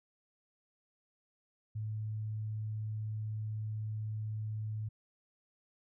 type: tone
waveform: sine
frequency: 108 Hz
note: A2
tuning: 32 cents flat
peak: -35 dBFS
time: 1.75-4.89 s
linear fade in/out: 10 ms
effects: none